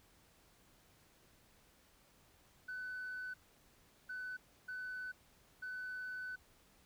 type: tone bursts at uneven times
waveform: sine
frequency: 1503 Hz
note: F#6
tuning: 27 cents sharp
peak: -40 dBFS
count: 4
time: 2.68-3.34 / 4.09-4.37 / 4.68-5.12 / 5.62-6.36 s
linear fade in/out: 10 ms
effects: tanh soft clip ceiling -39 dBFS + pink hiss -68 dBFS RMS until 6.85 s